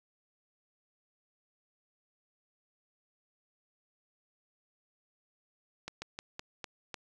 slowing click train, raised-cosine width 0.2 ms, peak -22 dBFS, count 6, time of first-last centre 5.88-6.942 s, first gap 140 ms, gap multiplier 1.21, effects none

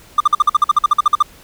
triangle tone bursts, 1194 Hz, D6, 28 cents sharp, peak -5 dBFS, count 15, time 0.18-1.226 s, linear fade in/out 5 ms, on 24 ms, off 49 ms, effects pink hiss -44 dBFS RMS until 1.43 s

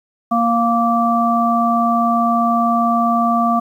harmonic tone, 233.1 Hz, A#3, in tune, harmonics 1 / 3 / 5, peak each -17 / -17 / -17 dBFS, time 0.31-3.6 s, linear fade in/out 10 ms, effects 8-bit

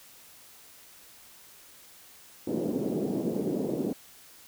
pink band-pass noise, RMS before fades -30 dBFS, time 2.47-3.93 s, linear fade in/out 5 ms, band 190 to 470 Hz, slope 24 dB/octave, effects white hiss -53 dBFS RMS until 4.47 s

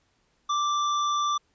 sine tone with hard clipping, 1174.7 Hz, D6, in tune, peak -25 dBFS, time 0.49-1.38 s, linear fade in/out 10 ms, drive 17 dB, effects pink hiss -69 dBFS RMS until 1.54 s + resampled to 16000 Hz

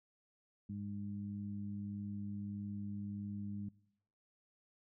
harmonic tone, 101.6 Hz, G#2, 38 cents flat, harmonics 1 / 2 / 3, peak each -45 / -42 / -56 dBFS, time 0.69-3.69 s, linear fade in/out 5 ms, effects noise-tail reverb RT60 0.8 s tail -23 dB re dry

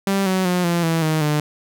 sawtooth tone with pitch steps, 196 / 187.47 / 179.32 / 171.52 / 164.06 / 156.92 / 150.09 Hz, G3 / F#3 / F3 / F3 / E3 / D#3 / D3, 0 / +23 / +46 / -31 / -8 / +15 / +38 cents, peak -13 dBFS, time 0.07-1.4 s, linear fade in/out 2 ms, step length 190 ms, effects none

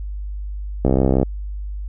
click train, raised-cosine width 2 ms, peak -3 dBFS, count 26, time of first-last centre 0.85-1.23 s, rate 65.8 Hz, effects added 50 Hz sine -25 dBFS peak until 1.88 s

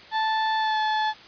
35% pulse tone with pitch glide, 878 to 863.9 Hz, A5 to A5, -4 to -32 cents, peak -20 dBFS, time 0.11-1.14 s, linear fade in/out 50 ms, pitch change -28 cents, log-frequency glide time 0.57-0.79 s, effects white hiss -46 dBFS RMS until 1.27 s + resampled to 11025 Hz

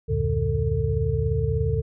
sine tone cluster, 72.1 / 89 / 112.5 / 143.9 / 446.9 Hz, D2 / F2 / A2 / D3 / A4, -31 / +33 / +39 / -35 / +27 cents, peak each -27 dBFS, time 0.08-1.82 s, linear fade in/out 20 ms, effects none

